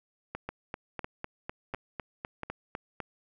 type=two click trains; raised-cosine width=0.5 ms; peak=-20 / -20 dBFS; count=11 / 4; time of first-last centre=0.49-3.003 / 0.35-2.433 s; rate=3.98 / 1.44 Hz; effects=none